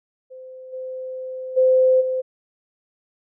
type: tone with level steps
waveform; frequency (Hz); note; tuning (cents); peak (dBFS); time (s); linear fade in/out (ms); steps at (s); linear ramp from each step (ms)
sine; 516; C5; -24; -36 / -28 / -12 / -20; 0.3-2.22; 20; 0.72 / 1.56 / 2; 20
effects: none